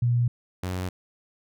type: tone pair in turn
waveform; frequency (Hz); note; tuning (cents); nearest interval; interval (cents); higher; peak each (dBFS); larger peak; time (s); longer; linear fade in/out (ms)
sine / sawtooth; 120.4 / 91.64; B2 / F#2; -44 / -16; perfect fourth; 472; first; -19 / -24; first; 0.02-0.28 / 0.63-0.89; neither; 5
effects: none